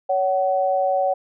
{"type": "tone pair together", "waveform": "sine", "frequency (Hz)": [561, 752.5], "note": ["C#5", "F#5"], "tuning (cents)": [21, 29], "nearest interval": "perfect fourth", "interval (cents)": 508, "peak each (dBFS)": -20, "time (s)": [0.09, 1.14], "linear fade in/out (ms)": 10, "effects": []}